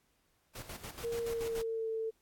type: noise with tremolo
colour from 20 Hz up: pink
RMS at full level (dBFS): -44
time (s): 0.55-1.62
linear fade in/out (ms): 5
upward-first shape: square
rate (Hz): 7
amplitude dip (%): 65
type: tone with pitch glide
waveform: sine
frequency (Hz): 466.2 to 445.7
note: A#4 to A4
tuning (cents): 0 to +22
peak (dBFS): -33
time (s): 1.03-2.11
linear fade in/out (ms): 20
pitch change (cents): -78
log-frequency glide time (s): 1.2-1.89
effects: pink hiss -74 dBFS RMS until 2.21 s + AAC 64 kbps